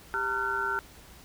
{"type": "tone cluster", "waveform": "sine", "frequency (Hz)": [395.3, 912, 1378, 1500], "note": ["G4", "A#5", "F6", "F#6"], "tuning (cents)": [15, -38, -24, 23], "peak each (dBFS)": [-37, -34, -30, -32], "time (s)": [0.14, 0.79], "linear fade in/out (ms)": 0, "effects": ["added 60 Hz sine -54 dBFS peak until 1.24 s", "pink hiss -52 dBFS RMS until 1.24 s"]}